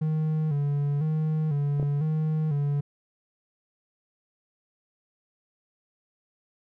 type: tone with vibrato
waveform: triangle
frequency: 149.7 Hz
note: D3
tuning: 33 cents sharp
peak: -21 dBFS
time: 0.01-2.81 s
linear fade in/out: 10 ms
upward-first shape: square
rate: 1 Hz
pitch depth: 72 cents each way
type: clicks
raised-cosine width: 2 ms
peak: -21 dBFS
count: 2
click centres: 1.798 / 1.828 s
effects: none